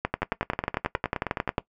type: two click trains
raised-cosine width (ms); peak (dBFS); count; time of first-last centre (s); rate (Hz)
0.5; -9 / -12; 18 / 14; 0.05-1.582 / 0.22-1.581; 11.1 / 9.55
effects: noise-tail reverb RT60 0.1 s tail -19 dB re dry